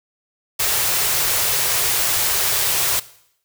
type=band-stop noise; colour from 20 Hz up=white; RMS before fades=-19 dBFS; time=0.59-3 s; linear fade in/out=10 ms; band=170 to 340 Hz; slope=48 dB/octave; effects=noise-tail reverb RT60 0.7 s tail -18 dB re dry